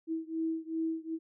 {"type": "beating tone pair", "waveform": "sine", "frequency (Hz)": [322.9, 325.5], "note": ["E4", "E4"], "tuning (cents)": [-36, -22], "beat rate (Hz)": 2.6, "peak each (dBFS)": [-34, -35], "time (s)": [0.07, 1.19], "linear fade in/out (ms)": 50, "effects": []}